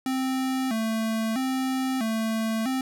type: tone with vibrato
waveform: square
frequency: 241.3 Hz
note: B3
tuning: 40 cents flat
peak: -25 dBFS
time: 0.06-2.81 s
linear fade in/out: 2 ms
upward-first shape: square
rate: 0.77 Hz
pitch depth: 140 cents each way
effects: none